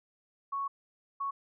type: tone bursts at uneven times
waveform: sine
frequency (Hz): 1108.7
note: C#6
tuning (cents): 0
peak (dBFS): -31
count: 2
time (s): 0.52-0.68 / 1.2-1.31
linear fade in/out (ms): 10
effects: none